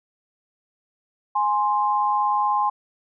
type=tone pair together; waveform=sine; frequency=832 / 1048.3 Hz; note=G#5 / C6; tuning=+3 / +3 cents; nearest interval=major third; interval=400 cents; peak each=-21 dBFS; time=1.35-2.7 s; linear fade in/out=10 ms; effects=none